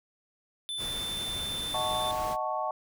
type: tone with pitch glide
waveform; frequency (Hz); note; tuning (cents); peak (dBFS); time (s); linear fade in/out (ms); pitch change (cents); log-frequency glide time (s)
square; 3520 to 3544; A7 to A7; 0 to +12; -33; 0.69-2.11; 0; +12; 0.86-0.98
type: noise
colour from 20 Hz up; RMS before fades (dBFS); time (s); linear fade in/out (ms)
pink; -40; 0.77-2.37; 50
type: chord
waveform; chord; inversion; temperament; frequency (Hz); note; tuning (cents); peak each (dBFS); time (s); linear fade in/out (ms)
sine; D# half-diminished seventh; none; equal; 622.3 / 740 / 880 / 1108.7; D#5 / F#5 / A5 / C#6; 0 / 0 / 0 / 0; -34; 1.74-2.71; 2
effects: none